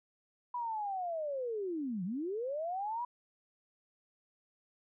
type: linear two-way sweep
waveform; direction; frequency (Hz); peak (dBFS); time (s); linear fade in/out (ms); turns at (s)
sine; down then up; 987.8 to 169.2 to 987.8; -34; 0.54-3.05; 5; 2.04
effects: none